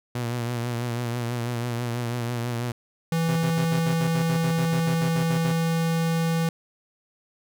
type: tone with vibrato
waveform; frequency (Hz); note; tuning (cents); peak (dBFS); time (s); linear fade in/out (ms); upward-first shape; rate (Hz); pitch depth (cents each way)
sawtooth; 119.7; A#2; +46; -22; 0.15-2.72; 5; triangle; 6.1; 56
type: tone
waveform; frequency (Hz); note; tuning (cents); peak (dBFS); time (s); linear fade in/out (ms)
square; 164.81; E3; 0; -22; 3.12-6.49; 2
type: tone bursts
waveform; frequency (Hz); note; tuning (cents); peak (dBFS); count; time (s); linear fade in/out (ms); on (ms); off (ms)
sawtooth; 130.81; C3; 0; -24; 16; 3.28-5.525; 10; 85; 59
effects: none